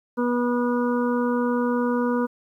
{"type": "harmonic tone", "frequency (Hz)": 243.2, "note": "B3", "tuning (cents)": -26, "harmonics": [1, 2, 4, 5, 6], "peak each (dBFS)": [-22, -25, -30, -34, -35], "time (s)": [0.17, 2.27], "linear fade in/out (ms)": 20, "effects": ["10-bit"]}